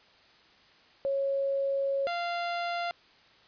sine / sawtooth tone pair in turn, 550 / 693 Hz, C#5 / F5, -14 / -14 cents, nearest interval major third, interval 400 cents, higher second, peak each -26 dBFS, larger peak neither, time 1.05-2.07 / 2.07-2.91 s, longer first, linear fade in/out 0 ms, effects white hiss -59 dBFS RMS until 3.47 s + resampled to 11025 Hz

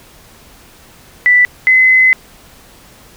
sine tone pair in turn, 1977 / 2037 Hz, B6 / C7, +1 / -47 cents, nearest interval minor second, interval 52 cents, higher second, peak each -5 dBFS, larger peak neither, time 1.26-1.45 / 1.67-2.13 s, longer second, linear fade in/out 0 ms, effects pink hiss -42 dBFS RMS until 3.16 s

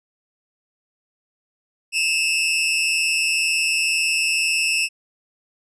sawtooth tone pair together, 2604 / 2766 Hz, E7 / F7, -22 / -17 cents, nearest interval minor second, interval 105 cents, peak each -16 / -20 dBFS, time 1.92-4.89 s, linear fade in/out 50 ms, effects resampled to 24000 Hz

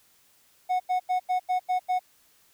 triangle tone bursts, 734 Hz, F#5, 14 cents flat, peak -20 dBFS, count 7, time 0.69-1.994 s, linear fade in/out 20 ms, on 110 ms, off 89 ms, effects white hiss -62 dBFS RMS until 2.53 s

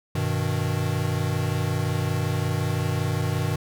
square chord, G augmented, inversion none, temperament equal, 98 / 123.47 / 155.56 Hz, G2 / B2 / D#3, 0 / 0 / 0 cents, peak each -28 dBFS, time 0.15-3.56 s, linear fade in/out 5 ms, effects none

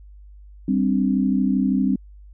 sine chord, G suspended fourth, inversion none, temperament just, 196 / 261.3 / 294 Hz, G3 / C4 / D4, 0 / -2 / +2 cents, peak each -20 / -20 / -26 dBFS, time 0.68-1.96 s, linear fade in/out 5 ms, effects added 50 Hz sine -41 dBFS peak until 2.33 s

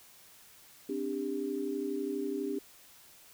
sine chord, C suspended second, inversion none, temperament equal with one note detuned, 261.6 / 293.7 / 397 Hz, C4 / D4 / G4, 0 / 0 / +22 cents, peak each -38 / -36 / -35 dBFS, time 0.89-2.59 s, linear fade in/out 5 ms, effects white hiss -57 dBFS RMS until 3.33 s

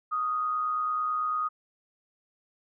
sine tone with amplitude modulation, 1244.5 Hz, D#6, in tune, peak -24 dBFS, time 0.11-1.49 s, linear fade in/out 20 ms, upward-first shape sine, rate 129 Hz, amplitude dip 40%, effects none

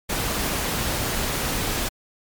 pink noise, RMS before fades -25 dBFS, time 0.09-1.89 s, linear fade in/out 10 ms, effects MP3 96 kbps

